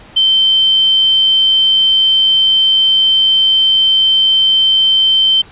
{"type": "tone", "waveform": "sine", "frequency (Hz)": 3102, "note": "G7", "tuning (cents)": -19, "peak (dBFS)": -7, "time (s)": [0.16, 5.42], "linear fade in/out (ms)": 10, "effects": ["pink hiss -39 dBFS RMS until 5.51 s", "resampled to 8000 Hz"]}